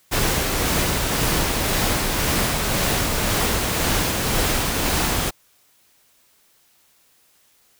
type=noise with tremolo; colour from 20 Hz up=pink; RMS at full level=-20 dBFS; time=0.11-5.31 s; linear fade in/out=20 ms; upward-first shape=sine; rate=1.9 Hz; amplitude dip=25%; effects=white hiss -59 dBFS RMS until 7.79 s